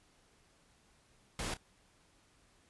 pink noise with echo, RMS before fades -38 dBFS, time 1.39-1.54 s, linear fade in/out 2 ms, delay 31 ms, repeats 1, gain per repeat -14 dB, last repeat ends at 1.571 s, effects pink hiss -68 dBFS RMS until 2.69 s + resampled to 24000 Hz

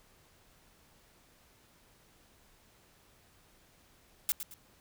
blue noise with echo, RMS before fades -29 dBFS, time 4.29-4.32 s, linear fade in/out 0 ms, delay 110 ms, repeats 2, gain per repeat -10 dB, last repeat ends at 4.54 s, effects pink hiss -64 dBFS RMS until 4.8 s

